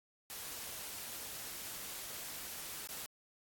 white noise with dropouts, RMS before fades -45 dBFS, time 0.3-3.06 s, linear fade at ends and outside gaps 0 ms, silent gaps 2.873-2.89 s, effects AAC 64 kbps

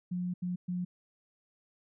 sine tone bursts at uneven times, 179 Hz, F3, 43 cents sharp, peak -31 dBFS, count 3, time 0.11-0.34 / 0.42-0.56 / 0.68-0.85 s, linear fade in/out 10 ms, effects none

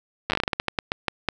slowing click train, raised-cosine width 0.3 ms, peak -6 dBFS, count 16, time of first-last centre 0.3-1.287 s, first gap 9 ms, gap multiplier 1.25, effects none

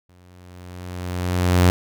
sawtooth tone with exponential growth, 89.8 Hz, F2, 49 cents sharp, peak -7 dBFS, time 0.09-1.7 s, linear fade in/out 0 ms, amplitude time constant 350 ms, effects none

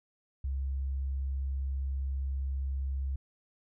sine tone, 67.5 Hz, C#2, 45 cents flat, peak -30 dBFS, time 0.44-3.16 s, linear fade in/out 5 ms, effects none

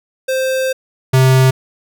square tone pair in turn, 523.3 / 130.82 Hz, C5 / C3, 0 / 0 cents, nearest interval 2 octaves, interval 2400 cents, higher first, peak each -15 / -8 dBFS, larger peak second, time 0.28-0.73 / 1.13-1.51 s, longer first, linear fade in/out 10 ms, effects none

